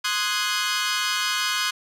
15% pulse chord, Ab dominant seventh, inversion first, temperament equal, 1046.5 / 1244.5 / 1480 / 1661.2 Hz, C6 / Eb6 / Gb6 / Ab6, 0 / 0 / 0 / 0 cents, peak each -22 / -22 / -20 / -22 dBFS, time 0.04-1.71 s, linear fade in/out 10 ms, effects low-pass 11000 Hz 12 dB/octave

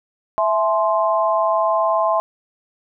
sine chord, E augmented, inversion none, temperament equal with one note detuned, 659.3 / 852 / 1046.5 Hz, E5 / G#5 / B#5, 0 / +44 / 0 cents, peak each -18 / -22 / -19 dBFS, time 0.38-2.2 s, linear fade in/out 0 ms, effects none

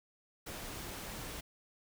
pink noise, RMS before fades -44 dBFS, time 0.46-1.41 s, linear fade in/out 10 ms, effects none

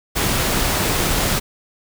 pink noise, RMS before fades -19 dBFS, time 0.15-1.4 s, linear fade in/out 20 ms, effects none

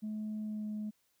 sine tone with pitch glide, 214.3 to 212.3 Hz, A3 to G#3, -45 to +38 cents, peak -34 dBFS, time 0.02-0.91 s, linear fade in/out 20 ms, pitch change -17 cents, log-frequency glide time 0.42-0.65 s, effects tanh soft clip ceiling -33 dBFS + white hiss -75 dBFS RMS until 1.2 s

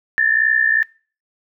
sine tone pair together, 1737.5 / 1800 Hz, A6 / A6, -22 / +39 cents, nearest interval minor second, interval 61 cents, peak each -16 dBFS, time 0.18-0.83 s, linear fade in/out 0 ms, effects noise-tail reverb RT60 0.4 s tail -23 dB re dry

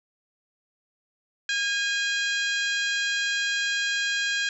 harmonic tone with a mistuned harmonic, 813 Hz, G#5, 37 cents flat, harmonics 2 / 3 / 4 / 5 / 6 / 7 / 8 / 9, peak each -26 / -32 / -31 / -34 / -39 / -41 / -42 / -40 dBFS, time 1.49-4.49 s, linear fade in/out 2 ms, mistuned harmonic 3, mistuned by +31 cents, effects none

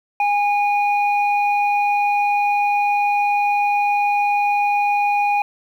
sine tone pair together, 820 / 2453 Hz, G#5 / D#7, -22 / -25 cents, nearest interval octave + perfect fifth, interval 1897 cents, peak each -15 / -22 dBFS, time 0.2-5.42 s, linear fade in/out 2 ms, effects tanh soft clip ceiling -8 dBFS + 8-bit

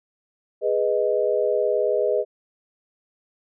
sine chord, G# minor, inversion none, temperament equal, 415.3 / 493.9 / 622.3 Hz, G#4 / B4 / D#5, 0 / 0 / 0 cents, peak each -23 dBFS, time 0.61-2.25 s, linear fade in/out 50 ms, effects none

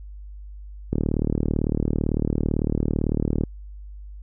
click train, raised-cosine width 3 ms, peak -9 dBFS, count 96, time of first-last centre 0.93-3.437 s, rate 37.9 Hz, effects added 50 Hz sine -36 dBFS peak until 4.22 s

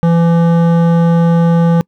sine tone with hard clipping, 168.4 Hz, E3, 37 cents sharp, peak -9 dBFS, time 0.03-1.81 s, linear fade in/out 0 ms, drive 13 dB, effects noise-tail reverb RT60 0.1 s tail -26 dB re dry

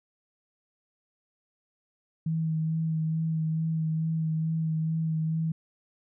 sine tone with vibrato, 160 Hz, D#3, 49 cents sharp, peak -25 dBFS, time 2.26-5.52 s, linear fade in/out 5 ms, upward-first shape sine, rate 2.3 Hz, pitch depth 18 cents each way, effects none

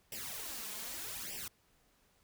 white noise with flanger, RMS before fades -43 dBFS, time 0.12-1.48 s, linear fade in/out 2 ms, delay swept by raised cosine 0.37 to 4.77 ms, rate 0.82 Hz, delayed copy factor +0.8, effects pink hiss -71 dBFS RMS until 2.23 s

